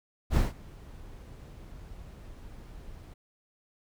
brown noise with ADSR envelope, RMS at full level -22 dBFS, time 0.3-3.14 s, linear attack 65 ms, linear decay 160 ms, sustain -24 dB, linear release 8 ms, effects none

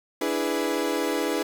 35% pulse chord, E dominant seventh, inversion third, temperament equal, 293.7 / 329.6 / 415.3 / 493.9 Hz, D4 / E4 / G#4 / B4, 0 / 0 / 0 / 0 cents, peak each -28 dBFS, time 0.21-1.43 s, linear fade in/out 5 ms, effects 8-bit

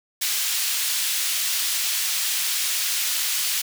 pink high-pass noise, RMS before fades -24 dBFS, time 0.21-3.62 s, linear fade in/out 10 ms, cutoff 3000 Hz, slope 12 dB/octave, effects none

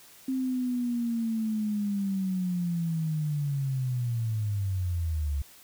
sine linear sweep, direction down, 264.4 to 68.7 Hz, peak -26 dBFS, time 0.28-5.42 s, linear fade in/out 5 ms, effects white hiss -53 dBFS RMS until 5.63 s

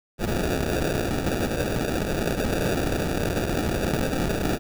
violet noise with sample-and-hold, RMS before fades -25 dBFS, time 0.18-4.59 s, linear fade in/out 50 ms, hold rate 1050 Hz, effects none

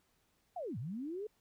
sine linear two-way sweep, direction down then up, 761 to 100.6 to 440.7 Hz, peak -38 dBFS, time 0.56-1.27 s, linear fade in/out 5 ms, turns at 0.78 s, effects pink hiss -75 dBFS RMS until 1.4 s

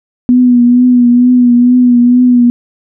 sine tone with vibrato, 245.4 Hz, B3, 11 cents flat, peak -3 dBFS, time 0.29-2.5 s, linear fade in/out 0 ms, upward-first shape triangle, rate 2.2 Hz, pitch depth 41 cents each way, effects none

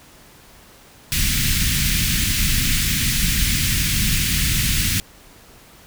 pink band-stop noise, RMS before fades -19 dBFS, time 1.12-5 s, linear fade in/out 0 ms, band 220 to 1900 Hz, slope 24 dB/octave, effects pink hiss -47 dBFS RMS until 5.86 s

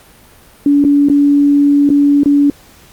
sine tone with dropouts, 286.1 Hz, D4, 45 cents flat, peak -6 dBFS, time 0.66-2.5 s, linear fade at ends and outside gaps 2 ms, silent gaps 0.841-0.848 / 1.087-1.098 / 1.892-1.901 / 2.234-2.258 s, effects pink hiss -43 dBFS RMS until 2.92 s + Opus 48 kbps

